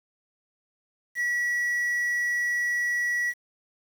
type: tone with quantisation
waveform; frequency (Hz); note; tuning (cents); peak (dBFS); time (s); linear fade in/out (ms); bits
triangle; 1935; B6; -36; -22; 1.15-3.34; 50; 8
effects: none